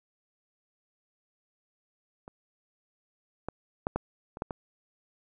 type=clicks; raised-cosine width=1 ms; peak=-30 / -19 / -14 / -14 / -27 / -16 / -20 dBFS; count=7; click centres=2.279 / 3.486 / 3.869 / 3.96 / 4.371 / 4.421 / 4.508 s; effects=none